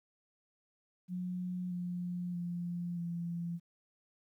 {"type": "tone with pitch steps", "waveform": "sine", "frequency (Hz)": [180.6, 177.29, 174.05, 170.86], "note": ["F#3", "F3", "F3", "F3"], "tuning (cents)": [-42, 26, -6, -38], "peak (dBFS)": -35, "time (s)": [1.08, 3.6], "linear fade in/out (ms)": 50, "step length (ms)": 630, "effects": ["12-bit"]}